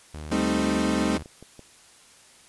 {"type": "tone", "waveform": "sawtooth", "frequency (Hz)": 76.3, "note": "D#2", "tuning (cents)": -33, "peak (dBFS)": -31, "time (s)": [0.14, 1.23], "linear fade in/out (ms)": 0}
{"type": "chord", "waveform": "35% pulse", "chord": "A half-diminished seventh", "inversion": "third", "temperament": "equal", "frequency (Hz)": [196, 220, 261.6, 311.1], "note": ["G3", "A3", "C4", "Eb4"], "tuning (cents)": [0, 0, 0, 0], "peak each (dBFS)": -26, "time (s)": [0.31, 1.18], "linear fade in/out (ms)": 10}
{"type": "click train", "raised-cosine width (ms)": 2, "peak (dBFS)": -30, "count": 7, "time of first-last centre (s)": [0.59, 1.593], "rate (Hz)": 5.98}
{"effects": ["white hiss -53 dBFS RMS until 2.48 s", "resampled to 24000 Hz"]}